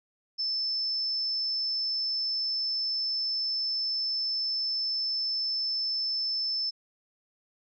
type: tone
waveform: sine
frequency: 5274 Hz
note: E8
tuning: in tune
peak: -27 dBFS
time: 0.38-6.71 s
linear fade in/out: 20 ms
effects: none